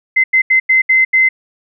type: tone bursts at uneven times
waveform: sine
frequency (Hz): 2062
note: C7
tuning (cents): -26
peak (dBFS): -7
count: 6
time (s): 0.16-0.24 / 0.33-0.42 / 0.5-0.6 / 0.69-0.82 / 0.89-1.05 / 1.13-1.29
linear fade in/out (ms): 10
effects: none